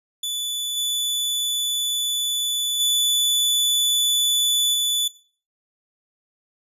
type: tone with level steps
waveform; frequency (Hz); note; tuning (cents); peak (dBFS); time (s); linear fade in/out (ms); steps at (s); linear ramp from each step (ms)
sawtooth; 3474; A7; -23; -21 / -18 / -14 / -16; 0.23-5.08; 5; 0.76 / 2.79 / 4.73; 20
effects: noise-tail reverb RT60 0.4 s tail -17 dB re dry + resampled to 32000 Hz